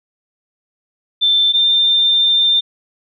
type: tone pair in turn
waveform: sine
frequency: 3550 / 3593 Hz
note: A7 / A7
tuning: +15 / +36 cents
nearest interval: unison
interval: 21 cents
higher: second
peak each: -10 dBFS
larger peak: neither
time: 1.21-1.53 / 1.53-2.61 s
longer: second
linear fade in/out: 20 ms
effects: none